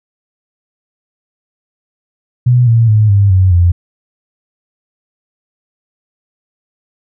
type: tone with pitch steps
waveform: sine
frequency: 123.47 / 115.2 / 107.49 / 100.29 / 93.57 / 87.31 Hz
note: B2 / A#2 / A2 / G2 / F#2 / F2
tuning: 0 / -20 / -40 / +40 / +20 / 0 cents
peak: -5 dBFS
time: 2.46-3.72 s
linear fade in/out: 10 ms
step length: 210 ms
effects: none